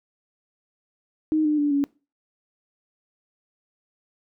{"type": "tone with pitch steps", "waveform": "sine", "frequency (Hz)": [311.1, 301.2, 291.6, 282.3], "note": ["D#4", "D4", "D4", "C#4"], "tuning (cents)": [0, 44, -12, 32], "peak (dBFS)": -18, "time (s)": [1.32, 1.84], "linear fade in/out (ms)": 0, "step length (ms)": 130, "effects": ["noise-tail reverb RT60 0.3 s tail -22 dB re dry"]}